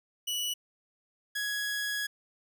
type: tone pair in turn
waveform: sawtooth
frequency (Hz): 2946 / 1669.2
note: F#7 / G#6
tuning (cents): -8 / +8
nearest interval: minor seventh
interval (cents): 984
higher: first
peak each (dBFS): -27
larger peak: neither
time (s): 0.27-0.54 / 1.35-2.07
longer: second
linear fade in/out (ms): 10
effects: none